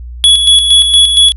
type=tone with tremolo; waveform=square; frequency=3379 Hz; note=G#7; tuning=29 cents sharp; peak=-3 dBFS; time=0.24-1.32 s; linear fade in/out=0 ms; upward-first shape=square; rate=4.3 Hz; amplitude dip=50%; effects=added 60 Hz sine -23 dBFS peak until 1.36 s + resampled to 32000 Hz

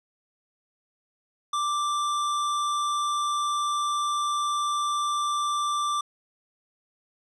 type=tone with hard clipping; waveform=sine; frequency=1177 Hz; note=D6; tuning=3 cents sharp; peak=-26 dBFS; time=1.53-6.01 s; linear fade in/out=5 ms; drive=16 dB; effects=resampled to 24000 Hz

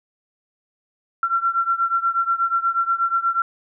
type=beating tone pair; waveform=sine; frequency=1358 / 1366.3 Hz; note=F6 / F6; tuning=-49 / -38 cents; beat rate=8.3 Hz; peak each=-20 / -22 dBFS; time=1.23-3.42 s; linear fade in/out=2 ms; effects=none

